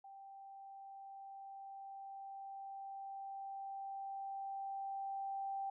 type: tone with level ramp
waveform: sine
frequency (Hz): 784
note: G5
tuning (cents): 0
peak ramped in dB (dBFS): -52 to -38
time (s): 0.04-5.7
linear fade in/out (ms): 5
effects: none